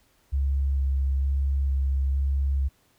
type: tone with vibrato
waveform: sine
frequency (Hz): 68.2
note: C#2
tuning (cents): -28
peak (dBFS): -21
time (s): 0.32-2.69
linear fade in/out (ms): 20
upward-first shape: square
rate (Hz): 1.1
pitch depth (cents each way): 12
effects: pink hiss -64 dBFS RMS until 2.98 s